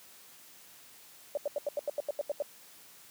sine tone bursts, 582 Hz, D5, 16 cents flat, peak -28 dBFS, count 11, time 1.35-2.423 s, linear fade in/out 2 ms, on 23 ms, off 82 ms, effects white hiss -55 dBFS RMS until 3.1 s + high-pass 100 Hz 12 dB/octave

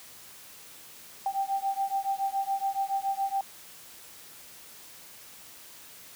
sine beating tone pair, 781 / 788.1 Hz, G5 / G5, -7 / +9 cents, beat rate 7.1 Hz, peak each -30 dBFS, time 1.26-3.41 s, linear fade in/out 2 ms, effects white hiss -49 dBFS RMS until 6.15 s + high-pass 60 Hz 12 dB/octave

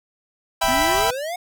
sawtooth chord, E minor, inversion none, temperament equal, 659.3 / 784 / 987.8 Hz, E5 / G5 / B5, 0 / 0 / 0 cents, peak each -18 dBFS, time 0.61-1.11 s, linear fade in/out 10 ms
brown noise, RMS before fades -34 dBFS, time 0.63-1.11 s, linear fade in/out 5 ms
square exponential sweep, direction up, 240.9 to 738 Hz, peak -26 dBFS, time 0.68-1.36 s, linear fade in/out 5 ms
effects none

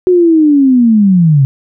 sine linear sweep, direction down, 369.3 to 130.81 Hz, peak -4 dBFS, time 0.07-1.45 s, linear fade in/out 0 ms, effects none

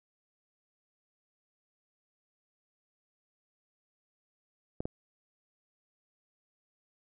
clicks, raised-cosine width 2 ms, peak -21 dBFS, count 2, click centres 4.805 / 4.855 s, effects none

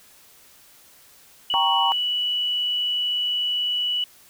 sine tone, 2951 Hz, F#7, 5 cents flat, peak -21 dBFS, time 1.5-4.04 s, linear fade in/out 2 ms
sine chord, G diminished, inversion none, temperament equal, 784 / 932.3 / 1108.7 Hz, G5 / Bb5 / Db6, 0 / 0 / 0 cents, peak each -24 / -22 / -25 dBFS, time 1.54-1.92 s, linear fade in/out 0 ms
effects white hiss -52 dBFS RMS until 4.29 s

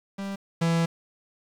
45% pulse tone pair in turn, 196.9 / 166.57 Hz, G3 / E3, +8 / +18 cents, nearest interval minor third, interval 290 cents, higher first, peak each -31 / -21 dBFS, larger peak second, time 0.18-0.36 / 0.61-0.86 s, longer second, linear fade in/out 10 ms, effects low-pass 8000 Hz 12 dB/octave + 8-bit

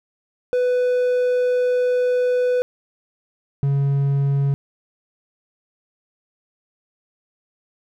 triangle tone pair in turn, 497.2 / 139.52 Hz, B4 / C#3, +12 / +12 cents, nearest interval octave + minor seventh, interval 2200 cents, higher first, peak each -14 dBFS, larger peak neither, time 0.53-2.62 / 3.63-4.54 s, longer first, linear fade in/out 0 ms, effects none

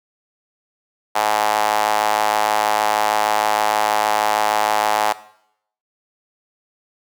sawtooth tone with high-pass filter, 106.4 Hz, G#2, 42 cents sharp, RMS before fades -18 dBFS, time 1.15-5.13 s, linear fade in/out 10 ms, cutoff 800 Hz, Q 3.4, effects noise-tail reverb RT60 0.7 s tail -17 dB re dry

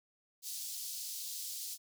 pink high-pass noise, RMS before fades -42 dBFS, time 0.42-1.78 s, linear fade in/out 50 ms, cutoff 4300 Hz, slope 24 dB/octave, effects none

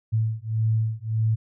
sine beating tone pair, 110 / 111.7 Hz, A2 / A2, 0 / +27 cents, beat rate 1.7 Hz, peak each -24 dBFS, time 0.12-1.36 s, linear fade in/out 20 ms, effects none

